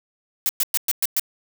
blue noise bursts, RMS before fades -20 dBFS, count 6, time 0.46-1.196 s, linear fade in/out 0 ms, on 31 ms, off 110 ms, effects none

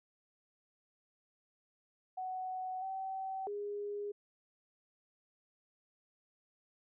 sine tone with pitch steps, 745 / 766 / 410.3 Hz, F#5 / G5 / G#4, +12 / -40 / -21 cents, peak -37 dBFS, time 2.17-4.12 s, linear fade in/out 10 ms, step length 650 ms, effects none

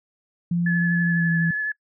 sine tone with pitch glide, 172.6 to 166.62 Hz, F3 to E3, -20 to +19 cents, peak -19 dBFS, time 0.51-1.51 s, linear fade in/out 5 ms, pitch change -61 cents, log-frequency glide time 1.02-1.33 s
sine tone with vibrato, 1715 Hz, A6, 45 cents flat, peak -22 dBFS, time 0.66-1.72 s, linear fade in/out 5 ms, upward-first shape triangle, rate 12 Hz, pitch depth 20 cents each way
effects noise-tail reverb RT60 0.1 s tail -24 dB re dry

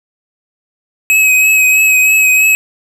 square tone with vibrato, 2548 Hz, D#7, 41 cents sharp, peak -7 dBFS, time 1.1-2.55 s, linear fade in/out 0 ms, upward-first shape triangle, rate 3.1 Hz, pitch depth 28 cents each way, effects none

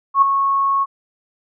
sine tone with ADSR envelope, 1100 Hz, C#6, 14 cents flat, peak -6 dBFS, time 0.14-0.86 s, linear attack 81 ms, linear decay 5 ms, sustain -8 dB, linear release 36 ms, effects none

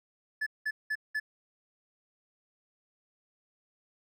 triangle tone bursts, 1728 Hz, A6, 32 cents flat, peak -27 dBFS, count 4, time 0.41-1.2 s, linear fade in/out 10 ms, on 55 ms, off 190 ms, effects none

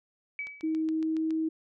sine tone with exponential decay, 2285 Hz, D7, 48 cents flat, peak -30 dBFS, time 0.39-0.82 s, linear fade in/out 1 ms, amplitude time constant 93 ms
click train, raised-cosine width 0.2 ms, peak -30 dBFS, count 7, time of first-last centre 0.47-1.307 s, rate 7.17 Hz
sine tone with pitch glide, 317.1 to 319.1 Hz, D#4 to D#4, +33 to +44 cents, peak -26 dBFS, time 0.63-1.49 s, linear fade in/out 10 ms, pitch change +11 cents, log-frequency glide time 0.84-1.32 s
effects none

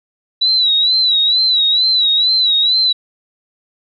sine tone with vibrato, 3924 Hz, B7, 12 cents flat, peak -10 dBFS, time 0.41-2.93 s, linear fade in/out 10 ms, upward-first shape sine, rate 2.2 Hz, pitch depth 83 cents each way, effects none

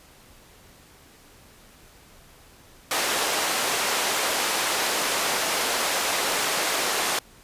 pink band-pass noise, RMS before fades -25 dBFS, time 2.91-7.19 s, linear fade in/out 2 ms, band 510 to 12000 Hz, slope 12 dB/octave, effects pink hiss -52 dBFS RMS until 7.43 s + resampled to 32000 Hz

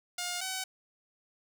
5% pulse tone pair in turn, 711 / 755.9 Hz, F5 / F#5, +31 / +37 cents, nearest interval minor second, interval 106 cents, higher second, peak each -22 dBFS, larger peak neither, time 0.18-0.41 / 0.41-0.64 s, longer neither, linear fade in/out 5 ms, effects none

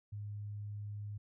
sine tone, 103.5 Hz, G#2, 5 cents flat, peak -40 dBFS, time 0.12-1.18 s, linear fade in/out 10 ms, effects none

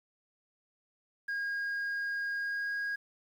sine tone with pitch glide, 1629 to 1638.4 Hz, G#6 to G#6, -34 to -24 cents, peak -29 dBFS, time 1.28-2.96 s, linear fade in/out 10 ms, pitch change +10 cents, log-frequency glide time 2.39-2.73 s, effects tanh soft clip ceiling -31 dBFS + 10-bit

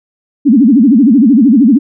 sine tone with vibrato, 250 Hz, B3, 21 cents sharp, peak -3 dBFS, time 0.45-1.79 s, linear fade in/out 20 ms, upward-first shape sine, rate 13 Hz, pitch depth 290 cents each way, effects none

